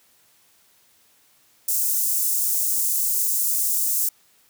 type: high-pass noise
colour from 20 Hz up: white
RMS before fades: -22 dBFS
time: 1.68-4.09 s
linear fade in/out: 5 ms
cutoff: 6800 Hz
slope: 24 dB/octave
effects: white hiss -59 dBFS RMS until 4.49 s + high-pass 60 Hz 12 dB/octave